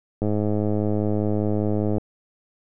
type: click train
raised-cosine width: 2 ms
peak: -11 dBFS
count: 186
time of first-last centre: 0.22-1.982 s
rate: 105 Hz
effects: none